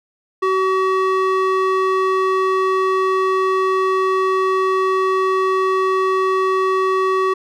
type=tone with band-pass filter; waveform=square; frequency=378.6 Hz; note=F#4; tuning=40 cents sharp; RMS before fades=-17 dBFS; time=0.42-7.34 s; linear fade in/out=10 ms; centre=890 Hz; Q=1.7; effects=none